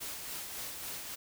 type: noise with tremolo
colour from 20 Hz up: white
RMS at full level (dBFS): -40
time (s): 0-1.16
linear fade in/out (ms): 20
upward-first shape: sine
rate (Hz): 3.6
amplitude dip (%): 35
effects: none